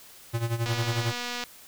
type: tone with tremolo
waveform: square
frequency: 116.2 Hz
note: A#2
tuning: 5 cents flat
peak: -24 dBFS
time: 0.33-1.13 s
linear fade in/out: 20 ms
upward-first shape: sine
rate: 11 Hz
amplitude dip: 75%
type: click train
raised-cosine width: 0.2 ms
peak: -16 dBFS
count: 190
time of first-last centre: 0.66-1.438 s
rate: 243 Hz
effects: white hiss -50 dBFS RMS until 1.67 s